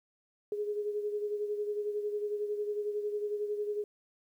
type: beating tone pair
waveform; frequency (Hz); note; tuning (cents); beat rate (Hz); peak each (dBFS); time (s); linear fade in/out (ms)
sine; 415.3 / 426.3; G#4 / G#4; 0 / +45; 11; -32 / -40; 0.52-3.84; 2
effects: 11-bit